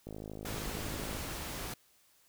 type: click train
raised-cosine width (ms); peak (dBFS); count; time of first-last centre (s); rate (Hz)
2; -30; 60; 0.07-1.187; 52.8
type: noise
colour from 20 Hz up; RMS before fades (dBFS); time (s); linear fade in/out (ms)
pink; -40; 0.45-1.74; 5
effects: white hiss -67 dBFS RMS until 2.28 s